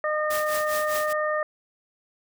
harmonic tone, 610 Hz, D#5, 34 cents flat, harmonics 1 / 2 / 3, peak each -25 / -28 / -30 dBFS, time 0.04-1.43 s, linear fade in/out 2 ms
white noise with tremolo, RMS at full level -31 dBFS, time 0.3-1.13 s, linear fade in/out 5 ms, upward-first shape triangle, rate 4.9 Hz, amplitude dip 90%
effects none

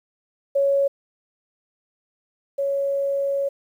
sine tone pair in turn, 556 / 556 Hz, C#5 / C#5, +5 / +5 cents, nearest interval unison, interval 0 cents, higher neither, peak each -16 / -20 dBFS, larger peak first, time 0.55-0.88 / 2.58-3.49 s, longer second, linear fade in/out 10 ms, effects 9-bit

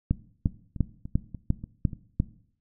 two click trains, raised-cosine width 5 ms, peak -10 / -24 dBFS, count 7 / 6, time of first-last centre 0.11-2.201 / 0.47-1.932 s, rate 2.87 / 3.42 Hz, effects noise-tail reverb RT60 0.6 s tail -18 dB re dry

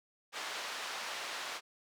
pink band-pass noise, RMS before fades -41 dBFS, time 0.32-1.61 s, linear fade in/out 50 ms, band 840 to 5500 Hz, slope 12 dB/octave, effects none

